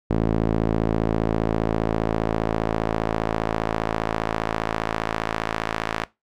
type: tone with band-pass filter sweep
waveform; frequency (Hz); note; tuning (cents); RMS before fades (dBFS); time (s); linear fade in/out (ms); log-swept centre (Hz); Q
sawtooth; 55; A1; 0; -24; 0.1-6.05; 5; 310 to 1500; 0.77
effects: noise-tail reverb RT60 0.2 s tail -20 dB re dry